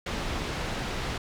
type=low-pass noise; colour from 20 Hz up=pink; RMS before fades=-32 dBFS; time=0.06-1.18 s; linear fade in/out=5 ms; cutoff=4500 Hz; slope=12 dB/octave; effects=none